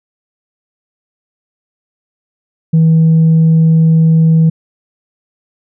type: tone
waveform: sine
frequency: 161.5 Hz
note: E3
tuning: 35 cents flat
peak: -3 dBFS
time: 2.73-4.5 s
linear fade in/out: 10 ms
effects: tanh soft clip ceiling -3 dBFS